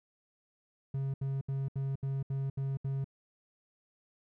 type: tone bursts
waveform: triangle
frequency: 136 Hz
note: C#3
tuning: 33 cents flat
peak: -29 dBFS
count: 8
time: 0.94-3.044 s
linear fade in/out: 5 ms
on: 200 ms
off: 72 ms
effects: none